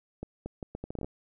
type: accelerating click train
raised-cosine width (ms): 2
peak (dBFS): -23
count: 11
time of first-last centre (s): 0.23-1.045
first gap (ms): 230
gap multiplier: 0.73
effects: none